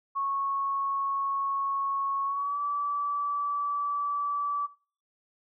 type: tone with pitch glide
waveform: sine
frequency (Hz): 1102 to 1154.8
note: C#6 to D6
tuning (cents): -11 to -30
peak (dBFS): -27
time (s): 0.15-4.67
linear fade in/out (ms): 20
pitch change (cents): +81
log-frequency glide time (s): 2.25-2.59
effects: noise-tail reverb RT60 0.4 s tail -18 dB re dry